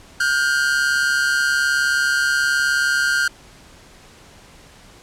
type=tone pair together; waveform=45% pulse; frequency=1431.1 / 1570 Hz; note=F6 / G6; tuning=+42 / +2 cents; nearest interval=major second; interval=160 cents; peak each=-19 dBFS; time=0.2-3.28 s; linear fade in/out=5 ms; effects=pink hiss -46 dBFS RMS until 5.02 s + low-pass 9000 Hz 12 dB/octave